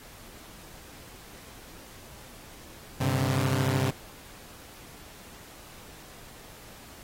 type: chord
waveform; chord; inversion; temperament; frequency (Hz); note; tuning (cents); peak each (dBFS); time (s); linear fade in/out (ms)
sawtooth; G suspended fourth; none; equal with one note detuned; 98 / 130.81 / 143.98; G2 / C3 / D3; 0 / 0 / -34; -26 / -22 / -27; 3-3.91; 10
effects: pink hiss -49 dBFS RMS until 7.03 s + AAC 48 kbps